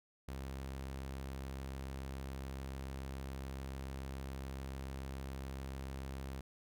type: tone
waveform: sawtooth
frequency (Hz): 67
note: C2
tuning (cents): +42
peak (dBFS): -38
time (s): 0.28-6.41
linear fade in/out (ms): 5
effects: none